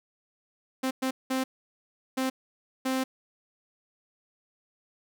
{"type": "tone bursts at uneven times", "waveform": "sawtooth", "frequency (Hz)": 261.6, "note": "C4", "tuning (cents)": 0, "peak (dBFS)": -22, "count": 5, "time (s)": [[0.83, 0.91], [1.02, 1.11], [1.3, 1.44], [2.17, 2.3], [2.85, 3.04]], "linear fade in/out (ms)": 10, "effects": []}